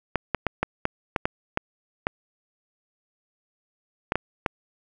clicks, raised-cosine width 0.5 ms, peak -7 dBFS, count 12, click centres 0.157 / 0.347 / 0.467 / 0.63 / 0.854 / 1.162 / 1.255 / 1.574 / 2.069 / 4.121 / 4.156 / 4.462 s, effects none

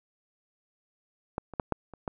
clicks, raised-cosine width 1 ms, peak -16 / -27 / -13 / -12 / -30 / -18 dBFS, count 6, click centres 1.381 / 1.537 / 1.598 / 1.723 / 1.937 / 2.078 s, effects none

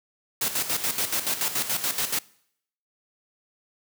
white noise with tremolo, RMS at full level -25 dBFS, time 0.41-2.19 s, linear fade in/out 5 ms, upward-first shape square, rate 7 Hz, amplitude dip 65%, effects noise-tail reverb RT60 0.7 s tail -23 dB re dry + high-pass 100 Hz 12 dB/octave

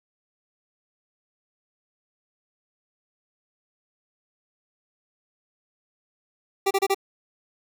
25% pulse tone bursts, 391.2 Hz, G4, 4 cents flat, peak -15 dBFS, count 4, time 6.66-6.946 s, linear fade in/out 10 ms, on 49 ms, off 30 ms, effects none

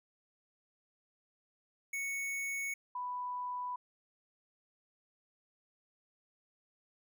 square / sine tone pair in turn, 2217 / 990.4 Hz, C#7 / B5, 0 / +5 cents, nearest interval octave + major second, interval 1395 cents, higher first, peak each -36 / -36 dBFS, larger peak neither, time 1.93-2.74 / 2.95-3.76 s, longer neither, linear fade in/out 5 ms, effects none

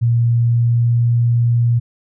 sine tone with pitch glide, 117.8 to 118.62 Hz, A#2 to A#2, +19 to +31 cents, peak -11 dBFS, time 0.01-1.8 s, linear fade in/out 20 ms, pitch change +12 cents, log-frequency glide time 0.27-1.08 s, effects none

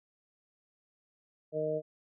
harmonic tone, 154.7 Hz, D#3, 10 cents flat, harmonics 1 / 2 / 3 / 4, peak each -41 / -42 / -33 / -33 dBFS, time 1.52-1.82 s, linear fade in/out 50 ms, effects none

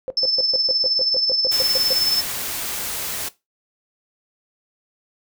sine tone bursts, 523.3 Hz, C5, in tune, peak -22 dBFS, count 13, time 0.08-1.926 s, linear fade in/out 0 ms, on 22 ms, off 130 ms
sine tone with tremolo, 5274 Hz, E8, in tune, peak -15 dBFS, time 0.17-2.21 s, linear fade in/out 2 ms, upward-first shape sine, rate 19 Hz, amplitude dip 55%
white noise, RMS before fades -27 dBFS, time 1.51-3.29 s, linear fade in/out 10 ms
effects noise-tail reverb RT60 0.2 s tail -17 dB re dry

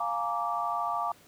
sine chord, Bb dominant seventh, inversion second, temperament just, 699.2 / 839.1 / 932.3 / 1165.4 Hz, F5 / Ab5 / Bb5 / D6, +2 / +18 / 0 / -14 cents, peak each -33 / -36 / -35 / -31 dBFS, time 0-1.12 s, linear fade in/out 5 ms, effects pink hiss -57 dBFS RMS until 1.27 s + high-pass 100 Hz 12 dB/octave

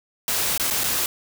white noise with dropouts, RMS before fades -23 dBFS, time 0.28-1.06 s, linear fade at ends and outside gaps 1 ms, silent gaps 0.577-0.597 / 0.702-0.708 / 0.836-0.841 s, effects none

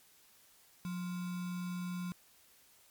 sine tone with sample-and-hold, 179.1 Hz, F3, 44 cents sharp, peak -36 dBFS, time 0.85-2.12 s, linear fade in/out 0 ms, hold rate 1225 Hz, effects white hiss -64 dBFS RMS until 2.9 s + MP3 96 kbps

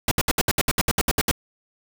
pink noise bursts, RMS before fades -20 dBFS, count 13, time 0.08-1.313 s, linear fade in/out 2 ms, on 33 ms, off 67 ms, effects none

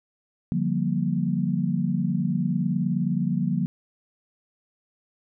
sine chord, G minor seventh, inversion second, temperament just, 147 / 176.4 / 196 / 235.2 Hz, D3 / F3 / G3 / Bb3, +2 / +18 / 0 / +16 cents, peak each -28 / -25 / -29 / -28 dBFS, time 0.52-3.66 s, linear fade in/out 0 ms, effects none

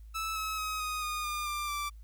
sawtooth tone with pitch steps, 1310 / 1289 / 1268.3 / 1248 / 1227.9 / 1208.2 / 1188.9 / 1169.8 Hz, E6 / E6 / D#6 / D#6 / D#6 / D6 / D6 / D6, -11 / -39 / +33 / +5 / -23 / +49 / +21 / -7 cents, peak -29 dBFS, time 0.14-1.9 s, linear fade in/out 20 ms, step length 220 ms, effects added 54 Hz sine -46 dBFS peak until 2.03 s + white hiss -73 dBFS RMS until 2.03 s

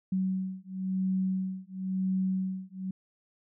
sine beating tone pair, 187.8 / 188.77 Hz, F#3 / F#3, +26 / +35 cents, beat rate 0.97 Hz, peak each -31 dBFS, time 0.12-2.91 s, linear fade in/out 5 ms, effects none

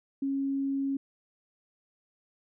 sine tone, 274.1 Hz, C#4, 19 cents flat, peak -27 dBFS, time 0.22-0.97 s, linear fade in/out 5 ms, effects none

